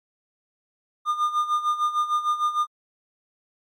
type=tone with tremolo; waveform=triangle; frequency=1212 Hz; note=D#6; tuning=46 cents flat; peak=-16 dBFS; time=1.05-2.67 s; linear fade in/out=50 ms; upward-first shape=sine; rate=6.6 Hz; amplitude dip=75%; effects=MP3 64 kbps